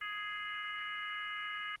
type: harmonic tone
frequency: 416.6 Hz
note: G#4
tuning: 5 cents sharp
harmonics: 3 / 4 / 5 / 6 / 7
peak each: -43 / -42 / -42 / -53 / -46 dBFS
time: 0.01-1.76 s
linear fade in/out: 5 ms
effects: pink hiss -68 dBFS RMS until 1.8 s + Opus 24 kbps